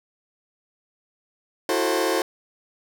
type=chord; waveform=sawtooth; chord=F# half-diminished seventh; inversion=third; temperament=just; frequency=333 / 370 / 444 / 532.8 Hz; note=E4 / F#4 / A4 / C5; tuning=+18 / 0 / +16 / +31 cents; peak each=-22 dBFS; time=1.69-2.22 s; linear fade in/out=2 ms; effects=none